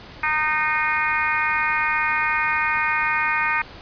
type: harmonic tone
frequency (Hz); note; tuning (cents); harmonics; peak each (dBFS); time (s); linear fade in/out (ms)
307.5; D#4; -20; 3 / 4 / 5 / 6 / 7 / 8; -26 / -26 / -26 / -26 / -26 / -26; 0.23-3.62; 5
effects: pink hiss -41 dBFS RMS until 3.81 s + resampled to 11025 Hz